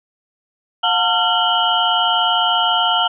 sine tone cluster, 718 / 899 / 1375 / 2932 / 3139 Hz, F5 / A5 / F6 / F#7 / G7, +48 / +37 / -27 / -16 / +2 cents, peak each -20 dBFS, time 0.83-3.08 s, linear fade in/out 10 ms, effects none

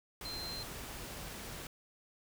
sine tone in noise, 4130 Hz, C8, 23 cents flat, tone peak -41 dBFS, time 0.25-0.63 s, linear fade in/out 2 ms, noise pink, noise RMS -45 dBFS, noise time 0.21-1.67 s, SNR +1 dB, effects none

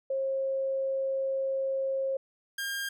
sine / sawtooth tone pair in turn, 537 / 1609.2 Hz, C5 / G6, +45 / +45 cents, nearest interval octave + perfect fifth, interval 1900 cents, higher second, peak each -27 / -28 dBFS, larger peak first, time 0.1-2.17 / 2.58-2.89 s, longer first, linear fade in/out 5 ms, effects none

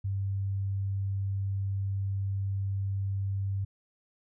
sine tone, 98 Hz, G2, in tune, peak -28 dBFS, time 0.04-3.65 s, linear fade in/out 10 ms, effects none

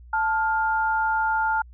sine tone pair together, 880 / 1406.9 Hz, A5 / F6, 0 / +12 cents, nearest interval minor sixth, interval 812 cents, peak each -22 / -24 dBFS, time 0.13-1.62 s, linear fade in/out 5 ms, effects added 60 Hz sine -43 dBFS peak until 1.73 s

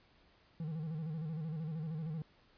triangle tone with vibrato, 158.2 Hz, D#3, 29 cents sharp, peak -35 dBFS, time 0.6-2.22 s, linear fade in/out 2 ms, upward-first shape square, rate 13 Hz, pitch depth 73 cents each way, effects pink hiss -67 dBFS RMS until 2.57 s + resampled to 11025 Hz

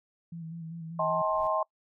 sine tone with vibrato, 164.81 Hz, E3, in tune, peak -37 dBFS, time 0.32-1.22 s, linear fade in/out 5 ms, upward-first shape square, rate 5.1 Hz, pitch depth 32 cents each way
sine chord, A half-diminished seventh, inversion second, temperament just, 633.6 / 792 / 880 / 1056 Hz, Eb5 / G5 / A5 / C6, +31 / +18 / 0 / +16 cents, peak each -29 / -35 / -34 / -29 dBFS, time 0.99-1.63 s, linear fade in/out 5 ms
brown noise with exponential growth, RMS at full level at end -43 dBFS, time 1.08-1.47 s, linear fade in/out 0 ms, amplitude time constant 83 ms
effects noise-tail reverb RT60 0.1 s tail -24 dB re dry

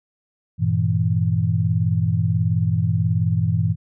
sine chord, E diminished, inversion first, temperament equal with one note detuned, 98 / 116.54 / 162.36 Hz, G2 / Bb2 / E3, 0 / 0 / -26 cents, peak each -21 dBFS, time 0.58-3.76 s, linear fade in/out 50 ms, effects none

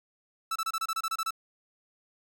45% pulse tone bursts, 1319 Hz, E6, 1 cent sharp, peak -28 dBFS, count 11, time 0.51-1.307 s, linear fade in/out 5 ms, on 47 ms, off 28 ms, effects none

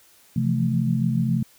sine chord, F major seventh, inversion second, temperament equal with one note detuned, 130.81 / 167.4 / 174.61 / 220 Hz, C3 / E3 / F3 / A3, 0 / +27 / 0 / 0 cents, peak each -23 / -26 / -27 / -24 dBFS, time 0.36-1.43 s, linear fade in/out 5 ms, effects white hiss -55 dBFS RMS until 1.58 s

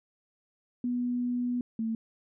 sine tone pair in turn, 245.1 / 224.5 Hz, B3 / A3, -13 / +35 cents, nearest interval major second, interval 152 cents, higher first, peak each -27 / -28 dBFS, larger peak first, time 0.84-1.61 / 1.79-1.95 s, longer first, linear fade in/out 2 ms, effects none

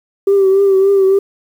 sine tone with vibrato, 390 Hz, G4, 9 cents flat, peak -6 dBFS, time 0.27-1.19 s, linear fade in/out 5 ms, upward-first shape triangle, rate 3.5 Hz, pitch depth 49 cents each way, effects tanh soft clip ceiling -4 dBFS + 7-bit

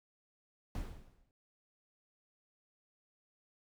brown noise with exponential decay, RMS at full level -36 dBFS, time 0.75-1.31 s, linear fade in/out 1 ms, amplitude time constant 120 ms, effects none

